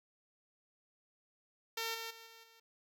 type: tone with level steps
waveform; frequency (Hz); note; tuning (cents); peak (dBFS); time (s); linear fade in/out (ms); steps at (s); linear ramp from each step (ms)
5% pulse; 454.3; A#4; -45; -25 / -30 / -41 / -44 / -50; 1.77-2.6; 5; 1.94 / 2.1 / 2.26 / 2.43; 10
effects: none